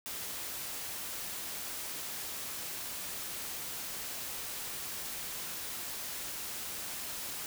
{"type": "noise", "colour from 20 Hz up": "white", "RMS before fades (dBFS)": -40, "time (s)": [0.06, 7.46], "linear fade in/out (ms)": 0, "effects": []}